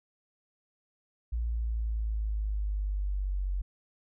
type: exponential sweep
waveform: sine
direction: down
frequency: 58.27 to 46.29 Hz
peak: -28 dBFS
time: 1.32-3.62 s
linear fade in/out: 10 ms
effects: none

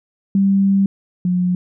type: tone pair in turn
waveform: sine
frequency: 196 / 179.87 Hz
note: G3 / F#3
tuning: 0 / -49 cents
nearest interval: minor second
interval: 149 cents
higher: first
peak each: -11 / -14 dBFS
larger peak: first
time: 0.35-0.86 / 1.25-1.55 s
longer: first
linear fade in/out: 2 ms
effects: none

